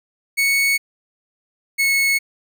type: tone pair in turn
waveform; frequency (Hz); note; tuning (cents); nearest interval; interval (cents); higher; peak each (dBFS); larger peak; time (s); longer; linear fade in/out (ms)
40% pulse; 2217 / 2197; C#7 / C#7; 0 / -16; unison; 16; first; -14; neither; 0.37-0.78 / 1.78-2.19; neither; 20
effects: none